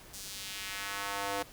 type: tone with high-pass filter sweep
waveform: square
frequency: 100 Hz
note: G2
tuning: 35 cents sharp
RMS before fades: -38 dBFS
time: 0.13-1.43 s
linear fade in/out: 10 ms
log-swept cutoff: 6200 to 520 Hz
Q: 1.1
effects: pink hiss -53 dBFS RMS until 1.52 s